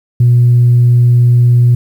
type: tone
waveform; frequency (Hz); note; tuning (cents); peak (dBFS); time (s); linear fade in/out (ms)
sine; 121.2; B2; -32; -3; 0.2-1.75; 5
effects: tanh soft clip ceiling -1 dBFS + 7-bit